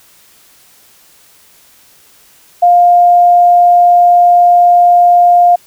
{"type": "tone", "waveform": "sine", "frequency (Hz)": 704, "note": "F5", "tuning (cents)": 14, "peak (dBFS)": -3, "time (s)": [2.62, 5.56], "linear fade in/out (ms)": 10, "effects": ["white hiss -45 dBFS RMS until 5.66 s"]}